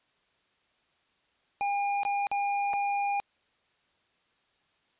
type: tone with dropouts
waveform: square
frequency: 807 Hz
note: G#5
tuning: 50 cents flat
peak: -27 dBFS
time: 1.61-3.2 s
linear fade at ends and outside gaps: 0 ms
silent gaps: 2.033-2.051 / 2.269-2.315 / 2.733-2.737 s
effects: white hiss -70 dBFS RMS until 4.99 s + resampled to 8000 Hz